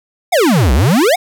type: exponential two-way sweep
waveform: square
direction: down then up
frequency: 781 to 57.8 to 781 Hz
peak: -9 dBFS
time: 0.32-1.16 s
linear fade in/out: 10 ms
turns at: 0.73 s
effects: none